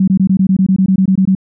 sine tone bursts, 190 Hz, F#3, 46 cents sharp, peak -7 dBFS, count 14, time 0-1.351 s, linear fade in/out 5 ms, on 77 ms, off 21 ms, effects none

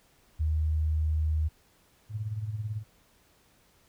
sine tone, 77.78 Hz, D#2, in tune, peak -24 dBFS, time 0.39-1.49 s, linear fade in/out 20 ms
sine tone with tremolo, 107.2 Hz, A2, 45 cents flat, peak -28 dBFS, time 2.09-2.84 s, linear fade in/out 50 ms, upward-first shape sine, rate 18 Hz, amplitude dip 65%
effects pink hiss -64 dBFS RMS until 3.88 s

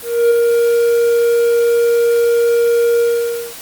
triangle tone with ADSR envelope, 470 Hz, A#4, 14 cents sharp, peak -5 dBFS, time 0.02-3.55 s, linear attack 290 ms, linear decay 8 ms, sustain -3 dB, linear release 540 ms, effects white hiss -32 dBFS RMS until 3.61 s + Opus 32 kbps

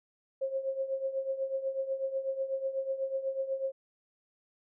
sine tone with tremolo, 536 Hz, C5, 42 cents sharp, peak -27 dBFS, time 0.41-3.72 s, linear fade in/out 10 ms, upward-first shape triangle, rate 8.1 Hz, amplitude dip 80%, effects none

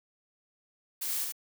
blue noise with echo, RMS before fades -34 dBFS, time 1.01-1.25 s, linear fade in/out 10 ms, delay 73 ms, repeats 1, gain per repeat -2 dB, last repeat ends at 1.323 s, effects none

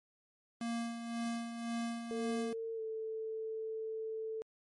square tone with tremolo, 232.8 Hz, A#3, 2 cents flat, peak -35 dBFS, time 0.61-2.53 s, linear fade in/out 2 ms, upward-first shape sine, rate 1.9 Hz, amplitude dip 55%
sine tone with pitch glide, 452.4 to 441.8 Hz, A4 to A4, +48 to +7 cents, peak -37 dBFS, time 2.11-4.42 s, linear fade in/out 0 ms, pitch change -41 cents, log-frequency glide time 2.75-2.81 s
effects MP3 48 kbps

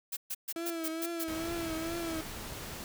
blue noise bursts, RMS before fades -36 dBFS, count 7, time 0.12-1.243 s, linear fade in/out 10 ms, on 49 ms, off 130 ms
35% pulse tone with vibrato, 329.6 Hz, E4, in tune, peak -33 dBFS, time 0.56-2.21 s, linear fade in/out 2 ms, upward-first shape triangle, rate 2.3 Hz, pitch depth 66 cents each way
pink noise, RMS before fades -42 dBFS, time 1.28-2.84 s, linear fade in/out 0 ms
effects none

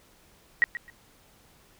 sine tone with echo, 1900 Hz, A#6, 33 cents sharp, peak -16 dBFS, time 0.62-0.64 s, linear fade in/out 0 ms, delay 130 ms, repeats 2, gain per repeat -14 dB, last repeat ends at 0.9 s, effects pink hiss -59 dBFS RMS until 1.79 s

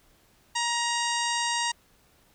harmonic tone, 943 Hz, A#5, 20 cents sharp, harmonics 1 / 2 / 3 / 4 / 5 / 6 / 7 / 8 / 9, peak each -29 / -32 / -34 / -35 / -36 / -37 / -37 / -38 / -39 dBFS, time 0.55-1.72 s, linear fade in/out 10 ms, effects pink hiss -62 dBFS RMS until 2.34 s

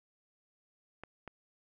clicks, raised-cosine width 0.5 ms, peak -29 dBFS, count 2, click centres 1.036 / 1.277 s, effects none

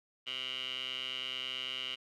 15% pulse tone with band-pass filter, 129.2 Hz, C3, 21 cents flat, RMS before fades -39 dBFS, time 0.26-1.96 s, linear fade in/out 20 ms, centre 2900 Hz, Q 8.9, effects none

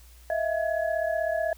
sine tone cluster, 639 / 675 / 1690 Hz, D#5 / E5 / G#6, +46 / +41 / +30 cents, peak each -27 / -28 / -34 dBFS, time 0.3-1.53 s, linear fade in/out 2 ms, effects added 60 Hz sine -49 dBFS peak until 1.57 s + white hiss -57 dBFS RMS until 1.57 s

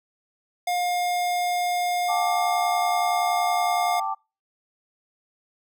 square tone, 711 Hz, F5, 31 cents sharp, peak -23 dBFS, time 0.67-4 s, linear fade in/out 5 ms
sine chord, G suspended second, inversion none, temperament equal with one note detuned, 781.7 / 880 / 1174.7 Hz, G5 / A5 / D6, -5 / 0 / 0 cents, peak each -29 dBFS, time 2.08-4.15 s, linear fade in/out 20 ms
effects noise-tail reverb RT60 0.3 s tail -26 dB re dry

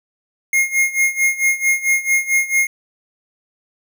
square tone with tremolo, 2142 Hz, C7, 40 cents sharp, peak -12 dBFS, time 0.53-2.67 s, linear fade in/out 2 ms, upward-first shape sine, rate 4.5 Hz, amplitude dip 85%, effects none

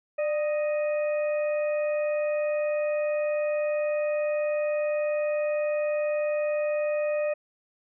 harmonic tone with a mistuned harmonic, 622.3 Hz, D#5, in tune, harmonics 1 / 2 / 3 / 4, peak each -24 / -42 / -42 / -39 dBFS, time 0.18-7.34 s, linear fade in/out 10 ms, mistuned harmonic 1, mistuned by -72 cents, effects none

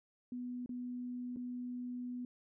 sine tone with dropouts, 246.9 Hz, B3, in tune, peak -39 dBFS, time 0.32-2.25 s, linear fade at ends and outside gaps 2 ms, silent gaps 0.661-0.692 / 1.362-1.369 s, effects none

